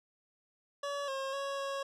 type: tone with pitch steps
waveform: 25% pulse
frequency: 568 / 538 / 554 / 551 Hz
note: C#5 / C5 / C#5 / C#5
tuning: +42 / +48 / -1 / -11 cents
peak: -31 dBFS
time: 0.83-1.83 s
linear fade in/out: 5 ms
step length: 250 ms
effects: low-pass 7000 Hz 12 dB/octave